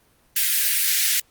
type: high-pass noise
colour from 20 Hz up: white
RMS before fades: -20 dBFS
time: 0.36-1.2 s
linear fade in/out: 5 ms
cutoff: 1600 Hz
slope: 48 dB/octave
effects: pink hiss -60 dBFS RMS until 1.3 s + Opus 32 kbps